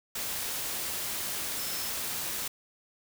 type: tone in noise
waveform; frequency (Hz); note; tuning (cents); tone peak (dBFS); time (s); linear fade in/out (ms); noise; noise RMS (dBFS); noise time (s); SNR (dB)
sine; 5274; E8; 0; -41; 1.59-1.9; 5; white; -34; 0.15-2.48; -10
effects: none